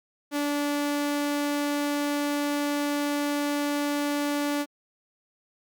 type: tone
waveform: sawtooth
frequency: 289.9 Hz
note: D4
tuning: 22 cents flat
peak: -21 dBFS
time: 0.31-4.66 s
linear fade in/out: 50 ms
effects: Opus 48 kbps